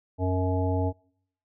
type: harmonic tone with a mistuned harmonic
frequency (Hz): 92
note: F#2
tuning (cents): -9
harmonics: 1 / 3 / 5 / 7 / 9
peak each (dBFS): -25 / -30 / -32 / -33 / -35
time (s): 0.18-0.93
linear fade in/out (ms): 50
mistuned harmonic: 9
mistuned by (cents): +40
effects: noise-tail reverb RT60 0.7 s tail -26 dB re dry